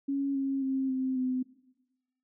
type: tone with pitch steps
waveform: sine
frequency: 277.2 / 271.7 / 266.2 / 260.9 / 255.7 Hz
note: C#4 / C#4 / C4 / C4 / C4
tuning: 0 / -35 / +30 / -5 / -40 cents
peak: -27 dBFS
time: 0.08-1.43 s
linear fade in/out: 10 ms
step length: 270 ms
effects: noise-tail reverb RT60 1.0 s tail -18 dB re dry